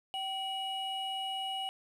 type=tone pair together; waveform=triangle; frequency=770 / 2911 Hz; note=G5 / F#7; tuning=-31 / -29 cents; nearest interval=octave + major seventh; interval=2302 cents; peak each=-35 / -35 dBFS; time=0.14-1.69 s; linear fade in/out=0 ms; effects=none